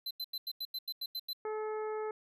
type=tone bursts; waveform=square; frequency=4054 Hz; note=B7; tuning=45 cents sharp; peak=-36 dBFS; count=10; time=0.06-1.332 s; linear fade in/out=5 ms; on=48 ms; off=88 ms
type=harmonic tone; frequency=431.1 Hz; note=A4; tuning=35 cents flat; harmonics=1 / 2 / 3 / 4 / 5; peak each=-35 / -43 / -46 / -54 / -55 dBFS; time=1.45-2.11 s; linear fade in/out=2 ms
effects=none